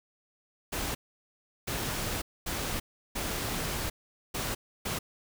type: noise bursts at uneven times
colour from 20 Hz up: pink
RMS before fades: -33 dBFS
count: 6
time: 0.72-0.95 / 1.67-2.22 / 2.46-2.8 / 3.15-3.9 / 4.34-4.55 / 4.85-4.99 s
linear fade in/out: 10 ms
effects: none